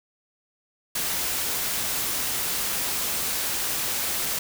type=noise; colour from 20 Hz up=white; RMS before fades=-27 dBFS; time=0.95-4.39 s; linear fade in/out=5 ms; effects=none